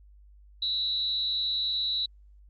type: tone with amplitude modulation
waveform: sine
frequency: 3926 Hz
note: B7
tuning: 11 cents flat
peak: -23 dBFS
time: 0.62-2.06 s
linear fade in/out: 5 ms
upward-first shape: sine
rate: 257 Hz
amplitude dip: 65%
effects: added 50 Hz sine -51 dBFS peak until 2.49 s + Opus 48 kbps

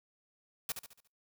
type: noise with echo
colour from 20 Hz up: white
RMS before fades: -35 dBFS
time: 0.69-0.72 s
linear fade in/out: 2 ms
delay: 71 ms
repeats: 5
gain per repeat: -7 dB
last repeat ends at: 1.075 s
effects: noise-tail reverb RT60 0.3 s tail -26 dB re dry

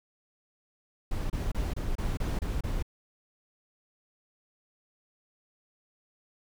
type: noise bursts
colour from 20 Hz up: brown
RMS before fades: -30 dBFS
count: 8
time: 1.11-2.826 s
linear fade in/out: 5 ms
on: 190 ms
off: 28 ms
effects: none

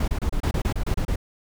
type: noise bursts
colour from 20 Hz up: brown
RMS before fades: -23 dBFS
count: 11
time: 0-1.159 s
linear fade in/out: 5 ms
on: 79 ms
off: 29 ms
effects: none

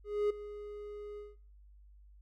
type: tone with ADSR envelope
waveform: triangle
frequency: 415.3 Hz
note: G#4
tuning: in tune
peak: -24 dBFS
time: 0.04-1.36 s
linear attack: 260 ms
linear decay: 8 ms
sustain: -16 dB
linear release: 180 ms
effects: noise-tail reverb RT60 0.5 s tail -23 dB re dry + added 50 Hz sine -55 dBFS peak until 2.21 s

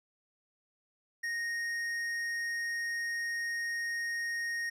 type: tone with tanh clipping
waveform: triangle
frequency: 1862 Hz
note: A#6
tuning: 2 cents flat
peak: -34 dBFS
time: 1.23-4.7 s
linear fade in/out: 10 ms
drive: 14 dB
effects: none

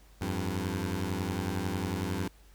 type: beating tone pair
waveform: 15% pulse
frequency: 87.31 / 98.31 Hz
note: F2 / G2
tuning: 0 / +5 cents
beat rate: 11 Hz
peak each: -27 dBFS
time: 0.21-2.28 s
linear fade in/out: 5 ms
effects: added 50 Hz sine -55 dBFS peak until 2.54 s + pink hiss -62 dBFS RMS until 2.54 s

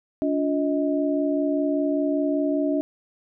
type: tone cluster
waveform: sine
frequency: 288.4 / 353.5 / 630 Hz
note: D4 / F4 / D#5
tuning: -31 / +21 / +21 cents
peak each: -22 / -29 / -26 dBFS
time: 0.22-2.81 s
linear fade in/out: 0 ms
effects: none

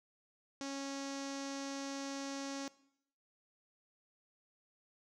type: tone with low-pass filter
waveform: sawtooth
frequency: 275.5 Hz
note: C#4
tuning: 11 cents flat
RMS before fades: -42 dBFS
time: 0.61-2.68 s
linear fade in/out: 0 ms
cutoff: 6000 Hz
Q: 3.4
effects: noise-tail reverb RT60 0.7 s tail -19 dB re dry

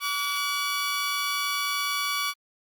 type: tone pair together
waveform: 15% pulse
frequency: 1143.7 / 1457 Hz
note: D6 / F#6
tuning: -46 / -27 cents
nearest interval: major third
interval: 419 cents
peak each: -20 / -27 dBFS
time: 0-2.34 s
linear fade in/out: 50 ms
effects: Opus 32 kbps

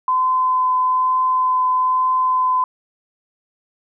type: tone with vibrato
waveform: sine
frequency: 1021 Hz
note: C6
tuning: 43 cents flat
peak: -14 dBFS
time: 0.08-2.64 s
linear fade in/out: 2 ms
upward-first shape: triangle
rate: 1.1 Hz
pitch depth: 9 cents each way
effects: none

